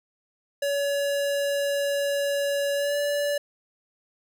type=tone with pitch glide; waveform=square; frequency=566 to 577.9 Hz; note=C#5 to D5; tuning=+36 to -28 cents; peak=-24 dBFS; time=0.62-3.38 s; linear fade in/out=5 ms; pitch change=+36 cents; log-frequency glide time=2.75-2.97 s; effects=none